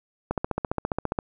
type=click train; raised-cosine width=1 ms; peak=-11 dBFS; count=14; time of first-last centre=0.31-1.188 s; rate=14.8 Hz; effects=none